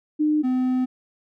sine / triangle tone pair in turn, 303.3 / 255 Hz, D#4 / C4, -44 / -44 cents, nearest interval minor third, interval 300 cents, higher first, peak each -17 dBFS, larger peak neither, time 0.19-0.43 / 0.43-0.86 s, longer second, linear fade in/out 20 ms, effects none

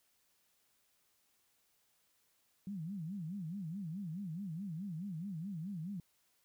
sine tone with vibrato, 178.7 Hz, F3, 40 cents sharp, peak -39 dBFS, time 2.67-6 s, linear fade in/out 2 ms, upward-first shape sine, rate 4.7 Hz, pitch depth 250 cents each way, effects white hiss -75 dBFS RMS until 6.44 s

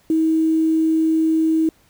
sine tone with quantisation, 320 Hz, D#4, 49 cents sharp, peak -14 dBFS, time 0.1-1.69 s, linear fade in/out 2 ms, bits 7, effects pink hiss -57 dBFS RMS until 1.89 s

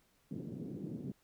pink band-pass noise, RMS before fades -43 dBFS, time 0.31-1.12 s, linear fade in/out 0 ms, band 140 to 340 Hz, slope 24 dB/octave, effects pink hiss -72 dBFS RMS until 1.23 s

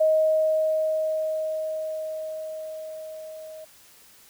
sine tone with level ramp, 628 Hz, D#5, 16 cents sharp, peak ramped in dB -16 to -38 dBFS, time 0-3.65 s, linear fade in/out 10 ms, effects white hiss -53 dBFS RMS until 4.29 s

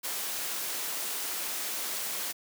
white high-pass noise, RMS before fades -34 dBFS, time 0.03-2.33 s, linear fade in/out 20 ms, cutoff 260 Hz, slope 12 dB/octave, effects none

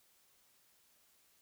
silence, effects white hiss -70 dBFS RMS until 1.41 s

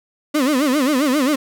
35% pulse tone with vibrato, 277.2 Hz, C#4, in tune, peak -13 dBFS, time 0.34-1.36 s, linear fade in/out 10 ms, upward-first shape sine, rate 7.5 Hz, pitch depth 190 cents each way, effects none

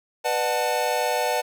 square chord, B minor seventh, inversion none, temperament equal with one note detuned, 493.9 / 601.4 / 740 / 880 Hz, B4 / D5 / F#5 / A5, 0 / +41 / 0 / 0 cents, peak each -28 dBFS, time 0.24-1.42 s, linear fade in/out 20 ms, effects none

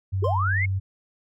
sine tone, 96 Hz, G2, 36 cents flat, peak -22 dBFS, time 0.12-0.8 s, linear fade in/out 20 ms
sine linear sweep, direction up, 346.8 to 2217 Hz, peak -23 dBFS, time 0.22-0.66 s, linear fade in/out 10 ms
triangle tone with exponential decay, 1046.5 Hz, C6, in tune, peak -23 dBFS, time 0.24-0.48 s, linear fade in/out 5 ms, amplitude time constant 51 ms
effects none

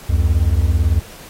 triangle beating tone pair, 69.3 / 87.3 Hz, C#2 / F2, 0 / 0 cents, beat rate 18 Hz, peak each -13 dBFS, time 0.09-1 s, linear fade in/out 10 ms, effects pink hiss -39 dBFS RMS until 1.29 s + AAC 48 kbps

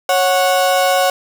35% pulse tone pair together, 552 / 736.8 Hz, C#5 / F#5, -7 / -7 cents, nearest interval perfect fourth, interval 500 cents, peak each -13 dBFS, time 0.09-1.1 s, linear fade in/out 2 ms, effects none

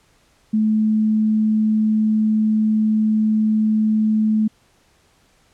sine tone, 216.4 Hz, A3, 29 cents flat, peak -14 dBFS, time 0.53-4.48 s, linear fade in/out 10 ms, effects pink hiss -58 dBFS RMS until 5.53 s + low-pass 10000 Hz 12 dB/octave

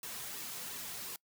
white noise with flanger, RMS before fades -43 dBFS, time 0.03-1.16 s, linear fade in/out 2 ms, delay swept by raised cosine 1.3 to 3.5 ms, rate 2.8 Hz, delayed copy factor -0.55, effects noise-tail reverb RT60 0.1 s tail -24 dB re dry

